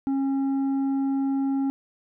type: tone with tanh clipping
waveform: triangle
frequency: 272.3 Hz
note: C#4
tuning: 31 cents flat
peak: -23 dBFS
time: 0.07-1.7 s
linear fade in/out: 0 ms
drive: 10 dB
effects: none